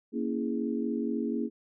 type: chord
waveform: sine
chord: A# half-diminished seventh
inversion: none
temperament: equal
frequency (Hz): 233.1 / 277.2 / 329.6 / 415.3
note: A#3 / C#4 / E4 / G#4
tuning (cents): 0 / 0 / 0 / 0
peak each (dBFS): -31 / -34 / -35 / -36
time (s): 0.12-1.5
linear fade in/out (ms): 50
effects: none